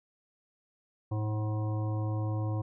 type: harmonic tone with a mistuned harmonic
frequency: 106.9 Hz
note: A2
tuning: 49 cents flat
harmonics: 1 / 3 / 5 / 7 / 9 / 10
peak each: -29 / -39 / -43 / -46 / -48 / -49 dBFS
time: 1.11-2.62 s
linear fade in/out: 10 ms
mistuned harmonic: 1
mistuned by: +20 cents
effects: none